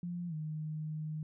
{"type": "tone with pitch glide", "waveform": "sine", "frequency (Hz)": [174.61, 154.66], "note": ["F3", "D#3"], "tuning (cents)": [0, -10], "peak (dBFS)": -36, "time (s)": [0.03, 1.23], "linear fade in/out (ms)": 2, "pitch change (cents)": -210, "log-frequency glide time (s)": [0.28, 0.34], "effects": []}